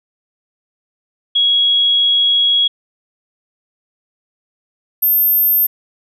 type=tone pair in turn; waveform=sine; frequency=3322 / 13288 Hz; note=G#7 / G#9; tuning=0 / 0 cents; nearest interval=2 octaves; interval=2400 cents; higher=second; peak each=-10 dBFS; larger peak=neither; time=1.35-2.68 / 5.02-5.67 s; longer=first; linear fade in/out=10 ms; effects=none